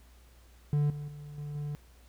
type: tone with level steps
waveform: triangle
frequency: 146.83 Hz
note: D3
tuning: in tune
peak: -22 / -34 / -40 / -34 / -31 dBFS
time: 0.73-1.75 s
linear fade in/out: 0 ms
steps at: 0.9 / 1.08 / 1.38 / 1.55 s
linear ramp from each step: 2 ms
effects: added 60 Hz sine -55 dBFS peak until 2.08 s + pink hiss -63 dBFS RMS until 2.08 s